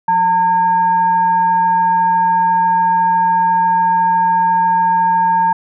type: tone with frequency modulation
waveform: sine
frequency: 907 Hz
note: A#5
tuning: 48 cents flat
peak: -10 dBFS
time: 0.08-5.53 s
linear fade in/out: 5 ms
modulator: 731 Hz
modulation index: 0.3
effects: none